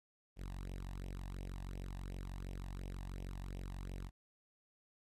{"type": "tone with flanger", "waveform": "sawtooth", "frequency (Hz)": 46.25, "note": "F#1", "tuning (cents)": 0, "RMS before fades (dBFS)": -45, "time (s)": [0.36, 4.11], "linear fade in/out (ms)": 50, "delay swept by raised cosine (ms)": [0.34, 1.13], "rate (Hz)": 2.8, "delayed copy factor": 0.8, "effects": ["resampled to 32000 Hz", "13-bit"]}